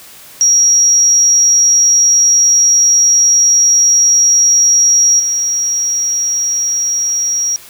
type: tone with level steps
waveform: sine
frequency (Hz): 5670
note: F8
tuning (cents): +25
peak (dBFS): -6 / -12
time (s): 0.41-7.56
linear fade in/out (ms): 0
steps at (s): 5.19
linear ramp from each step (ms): 10
effects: white hiss -37 dBFS RMS until 7.69 s